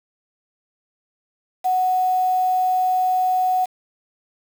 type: tone with quantisation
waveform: sine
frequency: 740 Hz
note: F#5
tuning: in tune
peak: -16 dBFS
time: 1.64-3.66 s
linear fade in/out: 20 ms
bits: 6
effects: none